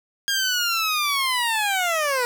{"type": "linear sweep", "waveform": "15% pulse", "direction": "down", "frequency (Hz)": [1626, 475.9], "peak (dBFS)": -14, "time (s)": [0.28, 2.25], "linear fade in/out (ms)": 0, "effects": []}